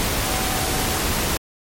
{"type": "tone in noise", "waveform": "sine", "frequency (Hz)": 755, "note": "F#5", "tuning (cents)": 35, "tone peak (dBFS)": -30, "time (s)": [0.24, 0.98], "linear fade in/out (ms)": 0, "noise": "pink", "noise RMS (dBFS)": -22, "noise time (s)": [0, 1.37], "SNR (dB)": -11, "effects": ["MP3 64 kbps"]}